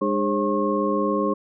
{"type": "tone cluster", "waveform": "sine", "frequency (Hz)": [205.3, 302.7, 410.1, 536, 1082], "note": ["G#3", "D#4", "G#4", "C5", "C#6"], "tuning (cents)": [-20, -48, -22, 42, -42], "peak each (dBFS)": -26, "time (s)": [0.01, 1.34], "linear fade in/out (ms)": 10, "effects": []}